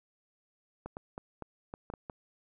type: clicks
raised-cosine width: 1 ms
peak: -26 dBFS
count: 8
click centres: 0.86 / 0.969 / 1.179 / 1.423 / 1.739 / 1.901 / 1.938 / 2.098 s
effects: none